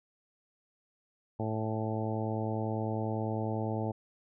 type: harmonic tone with a mistuned harmonic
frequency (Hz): 110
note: A2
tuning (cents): 0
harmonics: 1 / 2 / 3 / 4 / 5 / 6 / 7 / 8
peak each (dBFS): -34 / -37 / -39 / -40 / -41 / -42 / -42 / -43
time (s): 1.39-3.92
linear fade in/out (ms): 10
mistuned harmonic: 8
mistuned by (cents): -24
effects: none

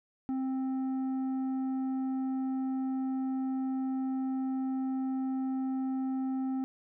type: tone with tanh clipping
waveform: sine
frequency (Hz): 263.1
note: C4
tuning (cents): +10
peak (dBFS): -31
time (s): 0.29-6.64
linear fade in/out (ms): 0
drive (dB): 7
effects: none

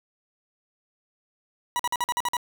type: tone bursts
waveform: 40% pulse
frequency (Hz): 971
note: B5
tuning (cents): -30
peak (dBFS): -22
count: 8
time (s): 1.76-2.368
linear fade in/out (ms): 0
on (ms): 34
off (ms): 48
effects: none

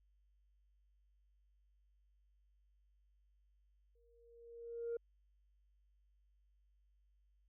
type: tone with exponential growth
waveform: sine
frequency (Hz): 467.7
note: A#4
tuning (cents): +6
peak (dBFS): -35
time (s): 3.95-4.97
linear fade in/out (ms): 5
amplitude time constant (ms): 220
effects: tanh soft clip ceiling -35 dBFS + added 50 Hz sine -70 dBFS peak until 7.48 s

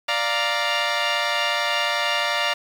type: chord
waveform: 10% pulse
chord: Bb major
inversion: first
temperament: equal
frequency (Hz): 587.3 / 698.5 / 932.3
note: D5 / F5 / Bb5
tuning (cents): 0 / 0 / 0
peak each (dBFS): -16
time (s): 0.08-2.54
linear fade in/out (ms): 10
effects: low-pass 5000 Hz 12 dB/octave + 7-bit

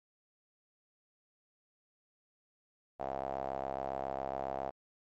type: tone with band-pass filter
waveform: sawtooth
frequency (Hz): 67.3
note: C2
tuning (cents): +49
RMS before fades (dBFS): -38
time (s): 2.99-4.71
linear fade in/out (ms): 20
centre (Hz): 700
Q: 5
effects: MP3 48 kbps

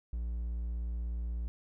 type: tone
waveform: triangle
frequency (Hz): 58.27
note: A#1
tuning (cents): 0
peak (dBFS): -31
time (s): 0.13-1.48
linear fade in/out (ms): 0
effects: none

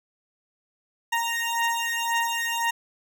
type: beating tone pair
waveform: 20% pulse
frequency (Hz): 929 / 930.9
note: A#5 / A#5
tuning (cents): -6 / -3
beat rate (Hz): 1.9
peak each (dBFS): -22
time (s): 1.12-2.71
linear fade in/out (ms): 10
effects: none

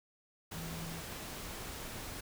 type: tone in noise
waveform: sine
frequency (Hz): 164.81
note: E3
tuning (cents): 0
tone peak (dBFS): -43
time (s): 0.54-1.01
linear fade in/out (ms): 10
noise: pink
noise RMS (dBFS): -44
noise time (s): 0.51-2.21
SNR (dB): -2
effects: none

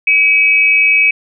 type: tone pair together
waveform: sine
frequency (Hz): 2290 / 2560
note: D7 / D#7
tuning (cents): -44 / +49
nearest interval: major second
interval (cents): 193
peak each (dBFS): -10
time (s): 0.07-1.11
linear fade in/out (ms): 5
effects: none

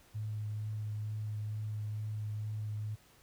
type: tone with vibrato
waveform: sine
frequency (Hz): 106.7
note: G#2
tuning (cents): +47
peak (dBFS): -35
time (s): 0.14-2.96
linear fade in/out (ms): 20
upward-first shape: triangle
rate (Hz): 2.2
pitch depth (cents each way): 15
effects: pink hiss -63 dBFS RMS until 3.22 s

